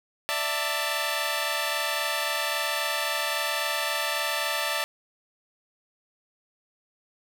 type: chord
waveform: 10% pulse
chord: D suspended second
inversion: none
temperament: equal with one note detuned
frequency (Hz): 587.3 / 659.3 / 892.8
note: D5 / E5 / A5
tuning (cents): 0 / 0 / +25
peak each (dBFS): -22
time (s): 0.29-4.84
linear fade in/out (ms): 0
effects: none